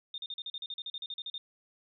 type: tone bursts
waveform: sine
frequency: 3639 Hz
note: A#7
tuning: 42 cents flat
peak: -36 dBFS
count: 16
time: 0.14-1.38 s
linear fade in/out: 2 ms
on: 40 ms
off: 40 ms
effects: none